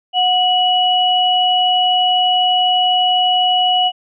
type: tone pair together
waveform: sine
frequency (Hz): 732 / 2928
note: F#5 / F#7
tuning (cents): -19 / -19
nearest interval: 2 octaves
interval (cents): 2400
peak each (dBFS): -14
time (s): 0.13-3.92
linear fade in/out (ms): 50
effects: none